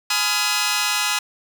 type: chord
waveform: 10% pulse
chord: F half-diminished seventh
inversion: first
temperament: just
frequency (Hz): 838.1 / 1005.8 / 1257.2 / 1396.9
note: Ab5 / Cb6 / Eb6 / F6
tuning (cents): +16 / +31 / +18 / 0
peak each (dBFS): -17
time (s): 0.1-1.19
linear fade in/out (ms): 5
effects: none